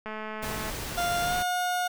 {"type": "click train", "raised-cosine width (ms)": 0.5, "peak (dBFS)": -22, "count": 139, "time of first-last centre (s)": [0.06, 0.699], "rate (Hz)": 216}
{"type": "noise", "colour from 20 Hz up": "pink", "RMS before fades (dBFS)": -35, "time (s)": [0.42, 1.43], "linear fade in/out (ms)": 10}
{"type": "tone with pitch glide", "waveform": "30% pulse", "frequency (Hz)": [698.5, 720.2], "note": ["F5", "F#5"], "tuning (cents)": [0, -47], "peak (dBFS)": -23, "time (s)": [0.97, 1.88], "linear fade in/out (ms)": 10, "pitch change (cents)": 53, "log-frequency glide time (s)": [1.22, 1.35]}
{"effects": []}